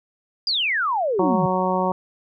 sine exponential sweep, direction down, 4978 to 146.83 Hz, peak -19 dBFS, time 0.47-1.46 s, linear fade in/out 2 ms
harmonic tone, 185 Hz, F#3, in tune, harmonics 1 / 2 / 3 / 4 / 5 / 6, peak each -25 / -27 / -25 / -27 / -24 / -28 dBFS, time 1.19-1.92 s, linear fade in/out 2 ms
effects none

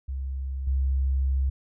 sine tone with level steps, 66.8 Hz, C2, 36 cents sharp, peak -28 / -21 dBFS, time 0.08-1.5 s, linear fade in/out 10 ms, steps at 0.67 s, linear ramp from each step 5 ms, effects none

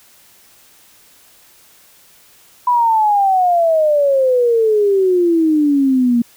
sine exponential sweep, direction down, 994 to 233.1 Hz, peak -10 dBFS, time 2.67-6.22 s, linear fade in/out 5 ms, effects white hiss -48 dBFS RMS until 6.36 s

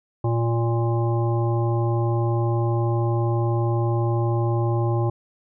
harmonic tone, 116.54 Hz, A#2, in tune, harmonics 1 / 3 / 5 / 7 / 9, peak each -20 / -26 / -32 / -31 / -35 dBFS, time 0.24-5.1 s, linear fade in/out 5 ms, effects none

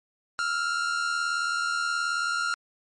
45% pulse tone pair together, 1324 / 1402.7 Hz, E6 / F6, +7 / +7 cents, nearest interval minor second, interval 100 cents, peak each -32 / -26 dBFS, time 0.39-2.54 s, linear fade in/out 0 ms, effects low-pass 8000 Hz 12 dB/octave + MP3 48 kbps

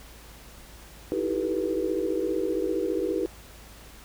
sine tone cluster, 315.9 / 331 / 384.9 / 427.5 / 485.3 Hz, D#4 / E4 / G4 / A4 / B4, +26 / +7 / -32 / -50 / -30 cents, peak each -32 / -32 / -29 / -34 / -30 dBFS, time 1.12-3.26 s, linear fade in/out 0 ms, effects added 54 Hz sine -49 dBFS peak until 4.04 s + pink hiss -49 dBFS RMS until 4.04 s

